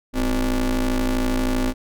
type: ring-modulated tone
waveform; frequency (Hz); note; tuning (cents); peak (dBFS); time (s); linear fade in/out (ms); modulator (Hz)
40% pulse; 115.7; A#2; -13; -15; 0.13-1.74; 50; 142
effects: none